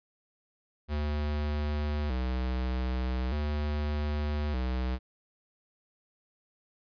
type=tone with vibrato; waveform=square; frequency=68.6 Hz; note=C#2; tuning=17 cents flat; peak=-29 dBFS; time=0.88-4.99 s; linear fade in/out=50 ms; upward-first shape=square; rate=0.41 Hz; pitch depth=140 cents each way; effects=resampled to 11025 Hz